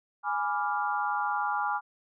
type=chord; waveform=sine; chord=G# diminished seventh; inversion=none; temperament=equal; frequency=830.6 / 987.8 / 1174.7 / 1396.9 Hz; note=G#5 / B5 / D6 / F6; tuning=0 / 0 / 0 / 0 cents; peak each=-30 / -34 / -33 / -33 dBFS; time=0.23-1.81 s; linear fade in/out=50 ms; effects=none